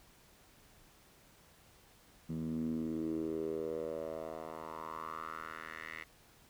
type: tone with band-pass filter sweep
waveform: 10% pulse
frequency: 80.1 Hz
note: E2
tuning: 49 cents flat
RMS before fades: -40 dBFS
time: 2.29-6.04 s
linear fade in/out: 10 ms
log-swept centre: 190 to 2100 Hz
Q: 4.3
effects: pink hiss -63 dBFS RMS until 6.49 s